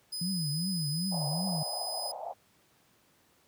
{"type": "tone", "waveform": "sawtooth", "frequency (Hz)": 5010, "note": "D#8", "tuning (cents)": 11, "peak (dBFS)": -32, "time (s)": [0.12, 2.12], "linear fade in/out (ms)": 10}
{"type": "tone with vibrato", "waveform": "sine", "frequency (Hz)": 166, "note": "E3", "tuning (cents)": 12, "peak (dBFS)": -30, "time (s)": [0.21, 1.63], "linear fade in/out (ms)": 5, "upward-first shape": "triangle", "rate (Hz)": 2.6, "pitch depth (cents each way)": 290}
{"type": "band-pass noise", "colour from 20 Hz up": "white", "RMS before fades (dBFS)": -40, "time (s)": [1.11, 2.34], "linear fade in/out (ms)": 20, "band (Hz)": [600, 800], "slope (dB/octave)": 48}
{"effects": ["pink hiss -66 dBFS RMS until 3.47 s", "high-pass 100 Hz 12 dB/octave"]}